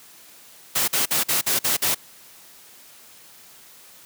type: noise bursts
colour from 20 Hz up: white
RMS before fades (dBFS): -21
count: 7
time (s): 0.75-1.948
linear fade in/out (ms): 10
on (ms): 130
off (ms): 48
effects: white hiss -48 dBFS RMS until 4.05 s + high-pass 100 Hz 12 dB/octave